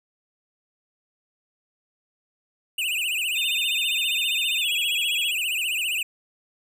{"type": "tone with vibrato", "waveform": "square", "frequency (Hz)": 2710, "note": "E7", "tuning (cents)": 47, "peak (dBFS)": -24, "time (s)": [2.78, 6.03], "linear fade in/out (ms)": 5, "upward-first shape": "triangle", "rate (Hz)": 15, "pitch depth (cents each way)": 210}
{"type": "tone with pitch glide", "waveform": "sine", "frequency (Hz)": [3600, 3320], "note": ["A7", "G#7"], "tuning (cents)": [39, -1], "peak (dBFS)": -26, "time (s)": [3.35, 5.32], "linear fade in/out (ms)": 20, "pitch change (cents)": -140, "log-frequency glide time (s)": [4.61, 4.67]}
{"effects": []}